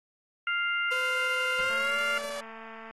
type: harmonic tone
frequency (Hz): 698.5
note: F5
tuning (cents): 0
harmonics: 2 / 3 / 4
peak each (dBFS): -28 / -32 / -34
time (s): 0.47-2.18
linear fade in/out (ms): 2
type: tone with pitch glide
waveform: sawtooth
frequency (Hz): 511 to 576.9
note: C5 to D5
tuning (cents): -41 to -31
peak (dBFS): -30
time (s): 0.91-2.41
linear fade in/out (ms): 10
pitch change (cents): +210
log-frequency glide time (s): 1.58-2
type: noise with exponential decay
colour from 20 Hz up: pink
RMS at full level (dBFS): -43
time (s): 1.59-1.9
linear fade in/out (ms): 5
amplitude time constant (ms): 66
type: click train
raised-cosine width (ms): 0.5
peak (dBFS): -31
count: 272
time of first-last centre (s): 1.7-2.91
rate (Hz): 224
effects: AAC 32 kbps